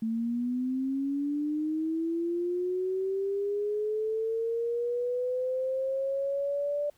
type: linear sweep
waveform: sine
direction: up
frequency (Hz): 221.2 to 587.3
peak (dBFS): -27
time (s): 0.02-6.9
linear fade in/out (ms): 5
effects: pink hiss -66 dBFS RMS until 6.97 s